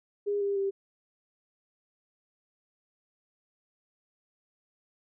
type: tone with pitch steps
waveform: sine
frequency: 408.1 / 400.4 / 392.8 Hz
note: G#4 / G4 / G4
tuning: -30 / +37 / +4 cents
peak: -26 dBFS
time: 0.26-0.71 s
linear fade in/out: 20 ms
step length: 150 ms
effects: none